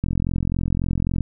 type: click train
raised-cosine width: 5 ms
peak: -10 dBFS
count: 52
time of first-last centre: 0.04-1.207 s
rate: 43.7 Hz
effects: none